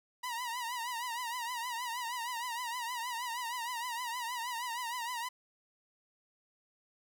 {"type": "tone with vibrato", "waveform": "sawtooth", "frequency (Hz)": 960, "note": "B5", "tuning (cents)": -49, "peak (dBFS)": -32, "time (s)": [0.23, 5.29], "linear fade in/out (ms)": 10, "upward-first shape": "triangle", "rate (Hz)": 6.4, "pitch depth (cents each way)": 110, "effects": []}